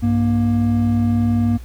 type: tone pair together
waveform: triangle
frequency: 98.9 / 235.7 Hz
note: G2 / A#3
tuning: +16 / +19 cents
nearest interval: octave + minor third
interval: 1503 cents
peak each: -16 / -14 dBFS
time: 0.02-1.58 s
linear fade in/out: 20 ms
effects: added 60 Hz sine -31 dBFS peak until 1.64 s + pink hiss -48 dBFS RMS until 1.64 s